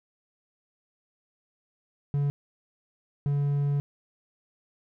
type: tone bursts at uneven times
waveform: triangle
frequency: 142.8 Hz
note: D3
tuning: 48 cents flat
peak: -21 dBFS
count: 2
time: 2.14-2.3 / 3.26-3.8 s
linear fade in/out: 0 ms
effects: none